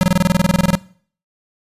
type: tone bursts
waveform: square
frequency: 185 Hz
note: F#3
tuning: in tune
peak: -10 dBFS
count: 16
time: 0.01-0.752 s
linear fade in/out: 0 ms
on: 22 ms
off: 26 ms
effects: noise-tail reverb RT60 0.5 s tail -21 dB re dry + resampled to 32000 Hz